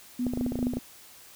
sine tone with tremolo, 246.9 Hz, B3, in tune, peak -25 dBFS, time 0.19-0.79 s, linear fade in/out 5 ms, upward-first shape sine, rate 4.9 Hz, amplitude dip 60%
clicks, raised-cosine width 2 ms, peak -18 dBFS, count 12, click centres 0.267 / 0.336 / 0.374 / 0.411 / 0.464 / 0.521 / 0.556 / 0.59 / 0.628 / 0.669 / 0.736 / 0.77 s
effects white hiss -51 dBFS RMS until 1.35 s

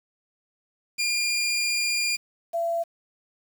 20% pulse / sine tone pair in turn, 2405 / 674.9 Hz, D7 / E5, +41 / +41 cents, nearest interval octave + minor seventh, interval 2200 cents, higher first, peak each -18 / -23 dBFS, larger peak first, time 0.98-2.17 / 2.53-2.84 s, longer first, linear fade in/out 20 ms, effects 8-bit

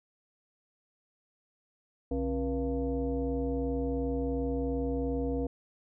sine tone with frequency modulation, 270.6 Hz, C#4, 42 cents flat, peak -28 dBFS, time 2.11-5.47 s, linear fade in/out 5 ms, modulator 208 Hz, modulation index 1.3, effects none

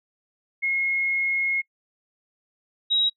sine tone pair in turn, 2160 / 3829 Hz, C#7 / A#7, -45 / +46 cents, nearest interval minor seventh, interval 991 cents, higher second, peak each -21 / -18 dBFS, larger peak second, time 0.62-1.62 / 2.9-3.1 s, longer first, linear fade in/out 20 ms, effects noise-tail reverb RT60 0.1 s tail -26 dB re dry

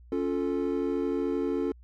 triangle chord, Db augmented, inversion none, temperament equal with one note detuned, 277.2 / 350.2 / 440 Hz, Db4 / F4 / A4, 0 / +5 / 0 cents, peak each -28 / -29 / -29 dBFS, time 0.12-1.72 s, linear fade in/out 2 ms, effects added 60 Hz sine -49 dBFS peak until 1.83 s

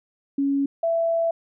sine tone pair in turn, 278.2 / 665.5 Hz, C#4 / E5, +6 / +16 cents, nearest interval octave + minor third, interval 1510 cents, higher second, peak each -19 dBFS, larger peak neither, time 0.38-0.66 / 0.83-1.31 s, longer second, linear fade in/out 5 ms, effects none

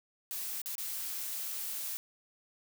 blue noise with dropouts, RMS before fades -38 dBFS, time 0.31-1.97 s, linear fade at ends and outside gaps 0 ms, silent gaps 0.617-0.659 / 0.754-0.781 s, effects none

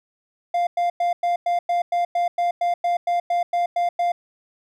triangle tone bursts, 698.5 Hz, F5, in tune, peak -16 dBFS, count 16, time 0.54-4.12 s, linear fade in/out 5 ms, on 130 ms, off 100 ms, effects none

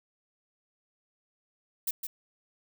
violet noise with echo, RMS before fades -30 dBFS, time 1.87-1.91 s, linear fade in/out 5 ms, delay 160 ms, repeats 1, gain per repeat -6 dB, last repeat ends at 2.07 s, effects none

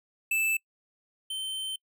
square tone pair in turn, 2637 / 3096 Hz, E7 / G7, 0 / -22 cents, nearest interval minor third, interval 278 cents, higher second, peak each -25 / -32 dBFS, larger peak first, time 0.31-0.57 / 1.3-1.76 s, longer second, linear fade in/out 5 ms, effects noise-tail reverb RT60 0.1 s tail -26 dB re dry

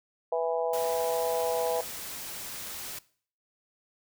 harmonic tone, 164.81 Hz, E3, in tune, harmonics 3 / 4 / 5 / 6, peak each -28 / -29 / -34 / -39 dBFS, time 0.32-1.81 s, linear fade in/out 5 ms
white noise, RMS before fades -39 dBFS, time 0.73-2.99 s, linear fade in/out 5 ms
effects noise-tail reverb RT60 0.5 s tail -20 dB re dry

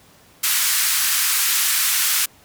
white band-pass noise, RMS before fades -19 dBFS, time 0.43-2.26 s, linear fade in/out 10 ms, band 1200 to 16000 Hz, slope 24 dB/octave, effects pink hiss -51 dBFS RMS until 2.44 s + high-pass 60 Hz 12 dB/octave

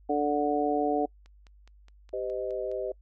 harmonic tone, 146.83 Hz, D3, in tune, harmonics 2 / 3 / 4 / 5, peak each -29 / -29 / -32 / -28 dBFS, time 0.09-1.06 s, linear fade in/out 10 ms
click train, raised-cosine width 0.2 ms, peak -38 dBFS, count 8, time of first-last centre 1.26-2.715 s, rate 4.81 Hz
sine chord, C minor, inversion second, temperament equal with one note detuned, 392 / 511.3 / 622.3 Hz, G4 / C5 / Eb5, 0 / -40 / 0 cents, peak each -34 dBFS, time 2.13-2.92 s, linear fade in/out 5 ms
effects noise-tail reverb RT60 0.1 s tail -26 dB re dry + added 50 Hz sine -53 dBFS peak until 3.01 s

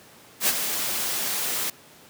white noise with ADSR envelope, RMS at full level -19 dBFS, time 0.4-1.7 s, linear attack 80 ms, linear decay 38 ms, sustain -8 dB, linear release 3 ms, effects pink hiss -50 dBFS RMS until 2.09 s + high-pass 150 Hz 12 dB/octave

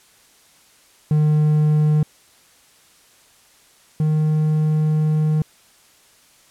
triangle tone pair in turn, 152 / 154.3 Hz, D#3 / D#3, -40 / -14 cents, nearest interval unison, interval 26 cents, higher second, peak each -11 / -13 dBFS, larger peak first, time 1.11-2.03 / 4-5.42 s, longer second, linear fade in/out 2 ms, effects white hiss -53 dBFS RMS until 6.5 s + low-pass 11000 Hz 12 dB/octave

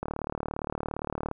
click train, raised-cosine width 1 ms, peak -17 dBFS, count 49, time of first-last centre 0.03-1.313 s, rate 37.4 Hz, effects none

